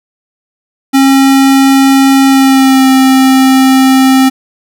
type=tone with pitch glide; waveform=square; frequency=270.5 to 263.9 Hz; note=C#4 to C4; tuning=-42 to +15 cents; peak=-4 dBFS; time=0.93-4.3 s; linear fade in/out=20 ms; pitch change=-43 cents; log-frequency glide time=2.25-2.88 s; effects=none